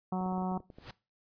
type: harmonic tone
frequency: 185 Hz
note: F#3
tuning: in tune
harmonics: 1 / 2 / 3 / 4 / 5 / 6 / 7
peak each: -31 / -41 / -46 / -37 / -42 / -45 / -50 dBFS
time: 0.12-0.58 s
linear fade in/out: 5 ms
type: clicks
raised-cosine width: 2 ms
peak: -35 dBFS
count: 10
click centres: 0.211 / 0.261 / 0.324 / 0.38 / 0.421 / 0.518 / 0.572 / 0.603 / 0.702 / 0.785 s
type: noise with exponential growth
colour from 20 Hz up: pink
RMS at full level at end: -41 dBFS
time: 0.7-0.91 s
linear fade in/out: 5 ms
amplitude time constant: 45 ms
effects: noise-tail reverb RT60 0.3 s tail -20 dB re dry + resampled to 11025 Hz